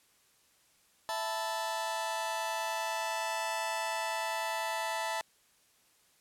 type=chord; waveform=sawtooth; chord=E suspended fourth; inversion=none; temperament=just; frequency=659.3 / 879 / 988.9 Hz; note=E5 / A5 / B5; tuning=0 / -2 / +2 cents; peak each=-34 / -31 / -36 dBFS; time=1.09-5.21 s; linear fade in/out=0 ms; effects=white hiss -67 dBFS RMS until 6.2 s + low-pass 12000 Hz 12 dB/octave